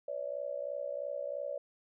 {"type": "tone with amplitude modulation", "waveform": "sine", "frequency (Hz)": 572, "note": "D5", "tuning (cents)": -46, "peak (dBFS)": -31, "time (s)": [0.08, 1.58], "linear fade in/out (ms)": 5, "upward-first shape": "sine", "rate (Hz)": 63, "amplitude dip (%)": 90, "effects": []}